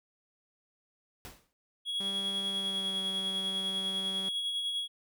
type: noise with exponential decay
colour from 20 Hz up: pink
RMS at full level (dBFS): -43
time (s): 1.25-1.53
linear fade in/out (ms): 0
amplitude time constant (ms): 59
type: tone with tremolo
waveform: triangle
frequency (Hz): 3330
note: G#7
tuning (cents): +4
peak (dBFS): -28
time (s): 1.85-4.88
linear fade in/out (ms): 50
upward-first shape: sine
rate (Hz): 10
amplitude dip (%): 35
type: tone with pitch glide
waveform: sawtooth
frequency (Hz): 196 to 191.86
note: G3 to G3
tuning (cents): 0 to -37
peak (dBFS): -37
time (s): 2-4.29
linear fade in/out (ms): 5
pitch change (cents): -37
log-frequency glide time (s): 2.45-3
effects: none